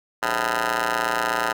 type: ring-modulated tone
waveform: 10% pulse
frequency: 116.4 Hz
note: A#2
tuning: 2 cents flat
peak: -10 dBFS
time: 0.22-1.53 s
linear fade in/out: 10 ms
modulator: 1120 Hz
effects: none